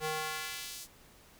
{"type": "tone with high-pass filter sweep", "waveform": "square", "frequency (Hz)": 155.56, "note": "D#3", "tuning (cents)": 0, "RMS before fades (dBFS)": -38, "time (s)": [0, 0.88], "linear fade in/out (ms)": 50, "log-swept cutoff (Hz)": [400, 6700], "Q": 0.81, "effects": ["pink hiss -59 dBFS RMS until 1.39 s"]}